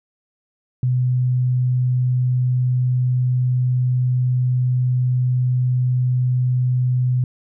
sine tone, 125.9 Hz, B2, 34 cents sharp, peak -15 dBFS, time 0.83-7.24 s, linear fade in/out 2 ms, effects none

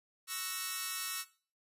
5% pulse chord, F# dominant seventh, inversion second, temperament equal, 1108.7 / 1318.5 / 1480 / 1864.7 Hz, C#6 / E6 / F#6 / A#6, 0 / 0 / 0 / 0 cents, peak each -31 / -28 / -34 / -31 dBFS, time 0.27-1.25 s, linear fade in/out 50 ms, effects noise-tail reverb RT60 0.4 s tail -18 dB re dry + resampled to 32000 Hz

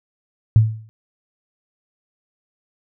sine tone with exponential decay, 110 Hz, A2, in tune, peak -5 dBFS, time 0.56-0.89 s, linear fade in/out 0 ms, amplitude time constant 70 ms, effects none

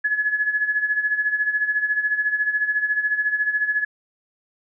sine tone with tremolo, 1700 Hz, G#6, 40 cents sharp, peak -16 dBFS, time 0.04-3.85 s, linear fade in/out 10 ms, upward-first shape sine, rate 14 Hz, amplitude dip 70%, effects none

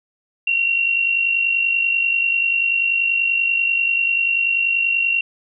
sine tone with amplitude modulation, 2744 Hz, F7, 31 cents flat, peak -13 dBFS, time 0.47-5.21 s, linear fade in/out 5 ms, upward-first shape sine, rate 50.3 Hz, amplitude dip 55%, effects none

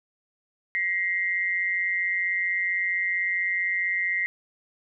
sine tone pair together, 1908.6 / 2093 Hz, A#6 / C7, +40 / 0 cents, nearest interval major second, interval 160 cents, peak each -26 / -26 dBFS, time 0.75-4.26 s, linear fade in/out 0 ms, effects none

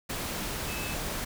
sine tone in noise, 2601 Hz, E7, 24 cents flat, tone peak -39 dBFS, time 0.68-0.95 s, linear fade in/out 10 ms, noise pink, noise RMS -34 dBFS, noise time 0.09-1.25 s, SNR -8 dB, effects none

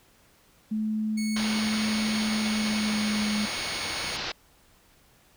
sine tone with pitch glide, 216.1 to 210.6 Hz, A3 to G#3, -31 to +24 cents, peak -25 dBFS, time 0.71-3.46 s, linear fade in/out 10 ms, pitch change -45 cents, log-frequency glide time 2.37-3.34 s
15% pulse tone, 2208 Hz, C#7, 7 cents flat, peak -29 dBFS, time 1.17-4.17 s, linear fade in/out 10 ms
white low-pass noise, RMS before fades -33 dBFS, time 1.36-4.32 s, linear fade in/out 5 ms, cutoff 5300 Hz, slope 48 dB/octave
effects pink hiss -60 dBFS RMS until 5.36 s

